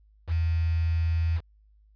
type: tone with quantisation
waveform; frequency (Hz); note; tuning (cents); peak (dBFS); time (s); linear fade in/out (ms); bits
sine; 82.41; E2; 0; -22; 0.27-1.41; 50; 7
effects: added 52 Hz sine -56 dBFS peak until 1.95 s + resampled to 11025 Hz